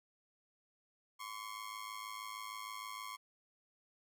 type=ring-modulated tone; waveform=sawtooth; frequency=1081 Hz; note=C#6; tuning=44 cents flat; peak=-37 dBFS; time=1.19-3.17 s; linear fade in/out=20 ms; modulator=53.2 Hz; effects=none